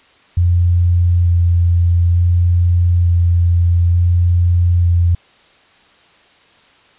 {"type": "tone with vibrato", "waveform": "sine", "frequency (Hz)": 87, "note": "F2", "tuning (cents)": -6, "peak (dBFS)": -9, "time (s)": [0.37, 5.15], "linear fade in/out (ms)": 5, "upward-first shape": "square", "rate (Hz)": 0.56, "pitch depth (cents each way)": 10, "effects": ["white hiss -49 dBFS RMS until 6.98 s", "resampled to 8000 Hz"]}